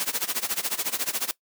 white noise with tremolo, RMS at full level -25 dBFS, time 0-1.31 s, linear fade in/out 0 ms, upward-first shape sine, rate 14 Hz, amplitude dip 90%, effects noise-tail reverb RT60 0.1 s tail -20 dB re dry + high-pass 200 Hz 12 dB/octave

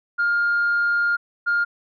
sine tone pair in turn, 1410 / 1410 Hz, F6 / F6, +16 / +16 cents, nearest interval unison, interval 0 cents, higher neither, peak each -16 dBFS, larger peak neither, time 0.18-1.17 / 1.46-1.65 s, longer first, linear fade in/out 20 ms, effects tanh soft clip ceiling -14 dBFS

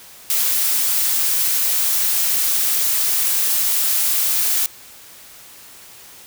blue noise, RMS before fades -18 dBFS, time 0.3-4.66 s, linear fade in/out 0 ms, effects white hiss -42 dBFS RMS until 6.26 s

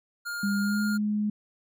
square tone, 1412 Hz, F6, 19 cents sharp, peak -32 dBFS, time 0.25-0.98 s, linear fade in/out 20 ms
sine tone with pitch glide, 201.2 to 209.9 Hz, G3 to G#3, +45 to +19 cents, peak -24 dBFS, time 0.43-1.3 s, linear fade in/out 5 ms, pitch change +74 cents, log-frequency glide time 0.61-0.81 s
effects none

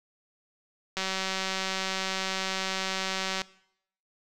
click train, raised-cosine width 0.2 ms, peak -13 dBFS, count 466, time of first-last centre 0.97-3.417 s, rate 190 Hz, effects noise-tail reverb RT60 0.7 s tail -20 dB re dry

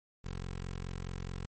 15% pulse tone with notch filter, 44.71 Hz, F1, 41 cents sharp, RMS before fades -40 dBFS, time 0.24-1.46 s, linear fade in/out 10 ms, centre 640 Hz, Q 2, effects MP3 32 kbps

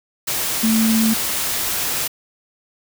sine tone in noise, 222.7 Hz, A3, 21 cents sharp, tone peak -14 dBFS, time 0.63-1.14 s, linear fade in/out 10 ms, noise white, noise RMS -22 dBFS, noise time 0.27-2.08 s, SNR +5 dB, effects none

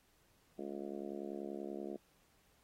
harmonic tone, 70.4 Hz, C#2, 27 cents sharp, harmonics 3 / 4 / 5 / 6 / 7 / 8 / 9 / 10, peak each -47 / -49 / -45 / -49 / -54 / -55 / -52 / -57 dBFS, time 0.58-1.97 s, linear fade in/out 10 ms, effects pink hiss -72 dBFS RMS until 2.63 s + AAC 48 kbps

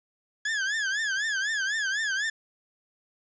40% pulse tone with vibrato, 1661.2 Hz, G#6, in tune, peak -25 dBFS, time 0.45-2.3 s, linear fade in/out 5 ms, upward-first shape triangle, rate 4 Hz, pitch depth 170 cents each way, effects resampled to 16000 Hz + 9-bit

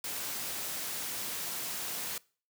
white noise, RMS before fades -37 dBFS, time 0.04-2.18 s, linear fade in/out 2 ms, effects noise-tail reverb RT60 0.4 s tail -23 dB re dry + high-pass 100 Hz 12 dB/octave

